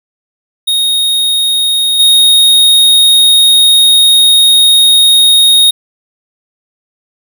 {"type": "tone with level steps", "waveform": "square", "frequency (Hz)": 3729, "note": "A#7", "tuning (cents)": 0, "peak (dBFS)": [-9, -4], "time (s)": [0.67, 5.71], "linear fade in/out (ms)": 10, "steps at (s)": 1.99, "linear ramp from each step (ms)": 10, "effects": []}